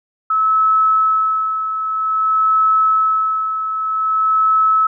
sine tone with tremolo, 1298 Hz, E6, 27 cents flat, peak -10 dBFS, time 0.3-4.87 s, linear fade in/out 5 ms, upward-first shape sine, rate 0.52 Hz, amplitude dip 60%, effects none

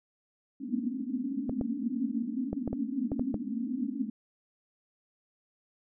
pink band-pass noise, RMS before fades -33 dBFS, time 0.6-4.1 s, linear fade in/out 10 ms, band 220 to 280 Hz, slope 96 dB/octave
clicks, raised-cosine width 2 ms, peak -19 dBFS, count 8, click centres 1.495 / 1.612 / 2.53 / 2.677 / 2.73 / 3.118 / 3.195 / 3.343 s
effects none

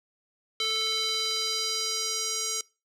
square tone with band-pass filter sweep, 440.9 Hz, A4, 4 cents sharp, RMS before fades -29 dBFS, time 0.6-2.61 s, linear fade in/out 2 ms, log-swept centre 3700 to 6300 Hz, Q 2.9, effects noise-tail reverb RT60 0.3 s tail -23 dB re dry

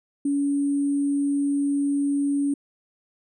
sine tone with sample-and-hold, 283 Hz, C#4, 36 cents sharp, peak -20 dBFS, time 0.25-2.54 s, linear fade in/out 5 ms, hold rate 8820 Hz, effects resampled to 24000 Hz

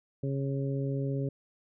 harmonic tone, 137.3 Hz, C#3, 16 cents flat, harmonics 1 / 2 / 3 / 4, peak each -30 / -36 / -37 / -41 dBFS, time 0.23-1.29 s, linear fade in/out 5 ms, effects none

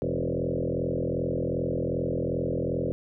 sine tone with frequency modulation, 322.1 Hz, E4, 40 cents flat, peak -25 dBFS, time 0.02-2.92 s, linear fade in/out 0 ms, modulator 42.6 Hz, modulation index 5.5, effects none

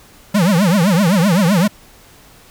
square tone with vibrato, 185 Hz, F#3, in tune, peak -11 dBFS, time 0.34-1.68 s, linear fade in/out 10 ms, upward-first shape triangle, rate 7.8 Hz, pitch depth 290 cents each way, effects pink hiss -45 dBFS RMS until 2.5 s

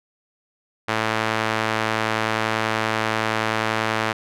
sawtooth tone with band-pass filter, 110.4 Hz, A2, 6 cents sharp, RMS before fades -23 dBFS, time 0.88-4.13 s, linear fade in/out 10 ms, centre 1600 Hz, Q 0.77, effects none

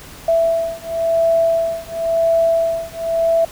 sine beating tone pair, 662 / 662.95 Hz, E5 / E5, +7 / +10 cents, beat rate 0.95 Hz, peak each -17 dBFS, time 0.28-3.45 s, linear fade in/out 5 ms, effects pink hiss -38 dBFS RMS until 3.51 s

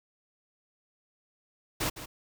pink noise with echo, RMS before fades -30 dBFS, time 1.8-1.9 s, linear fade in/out 10 ms, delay 160 ms, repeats 1, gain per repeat -12 dB, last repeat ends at 2.06 s, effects none

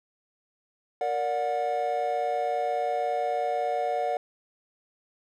triangle chord, Bb augmented, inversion none, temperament just, 466.2 / 582.7 / 728.4 Hz, Bb4 / D5 / F#5, 0 / -14 / -27 cents, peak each -30 / -28 / -25 dBFS, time 1.01-4.17 s, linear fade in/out 2 ms, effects tanh soft clip ceiling -15 dBFS

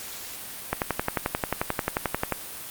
click train, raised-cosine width 0.5 ms, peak -8 dBFS, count 19, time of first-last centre 0.73-2.323 s, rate 11.3 Hz, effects white hiss -38 dBFS RMS until 2.7 s + Opus 48 kbps

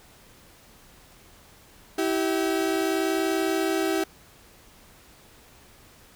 35% pulse tone pair together, 324.7 / 385.3 Hz, E4 / G4, -26 / -30 cents, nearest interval minor third, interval 296 cents, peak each -24 dBFS, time 1.98-4.04 s, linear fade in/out 5 ms, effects pink hiss -53 dBFS RMS until 6.15 s

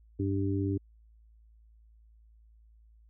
harmonic tone, 98 Hz, G2, in tune, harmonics 1 / 2 / 3 / 4, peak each -30 / -41 / -31 / -36 dBFS, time 0.19-0.78 s, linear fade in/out 10 ms, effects added 55 Hz sine -56 dBFS peak until 3.09 s

